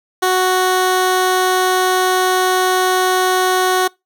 15% pulse tone, 370 Hz, F#4, in tune, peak -6 dBFS, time 0.22-3.88 s, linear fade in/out 10 ms, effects noise-tail reverb RT60 0.2 s tail -24 dB re dry

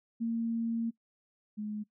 sine tone pair in turn, 229.6 / 211.1 Hz, A#3 / G#3, -26 / +29 cents, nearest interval minor second, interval 145 cents, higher first, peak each -29 / -34 dBFS, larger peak first, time 0.2-0.91 / 1.57-1.84 s, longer first, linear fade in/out 20 ms, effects noise-tail reverb RT60 0.1 s tail -21 dB re dry

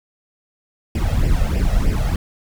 brown noise with flanger, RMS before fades -17 dBFS, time 0.95-2.16 s, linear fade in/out 2 ms, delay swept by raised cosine 0.38 to 1.58 ms, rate 3.2 Hz, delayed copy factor +0.8, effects none

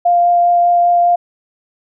sine tone with vibrato, 698.5 Hz, F5, in tune, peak -8 dBFS, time 0.05-1.16 s, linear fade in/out 10 ms, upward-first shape triangle, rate 5 Hz, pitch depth 9 cents each way, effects none

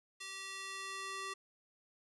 square tone with high-pass filter sweep, 387.2 Hz, G4, 21 cents flat, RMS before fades -44 dBFS, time 0.2-1.34 s, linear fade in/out 10 ms, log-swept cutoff 2400 to 940 Hz, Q 0.86, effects resampled to 24000 Hz

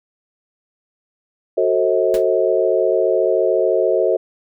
sine chord, F# diminished seventh, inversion none, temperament just, 370 / 444 / 532.8 / 639.4 Hz, F#4 / A4 / C5 / Eb5, 0 / +16 / +31 / +47 cents, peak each -19 dBFS, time 1.57-4.17 s, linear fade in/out 10 ms
pink noise with exponential decay, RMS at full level -26 dBFS, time 2.14-2.25 s, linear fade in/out 1 ms, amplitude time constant 23 ms
effects none

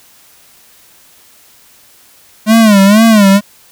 square tone with vibrato, 210.3 Hz, G#3, 22 cents sharp, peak -4 dBFS, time 2.46-3.41 s, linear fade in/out 50 ms, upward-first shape sine, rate 2.1 Hz, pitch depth 140 cents each way, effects white hiss -44 dBFS RMS until 3.71 s

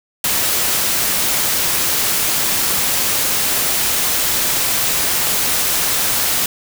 white noise, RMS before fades -17 dBFS, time 0.24-6.46 s, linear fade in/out 2 ms, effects none

